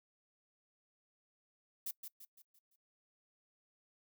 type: noise with echo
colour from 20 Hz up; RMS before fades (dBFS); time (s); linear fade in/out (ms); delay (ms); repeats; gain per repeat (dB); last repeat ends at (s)
violet; -40; 1.86-1.91; 5; 170; 5; -7; 2.76
effects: noise-tail reverb RT60 0.1 s tail -22 dB re dry